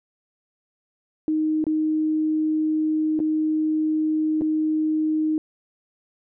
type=tone with dropouts; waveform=sine; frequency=311.1 Hz; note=D#4; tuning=in tune; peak=-19 dBFS; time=1.28-5.38 s; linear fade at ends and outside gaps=1 ms; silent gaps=1.641-1.667 / 3.192-3.201 / 4.411-4.418 s; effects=none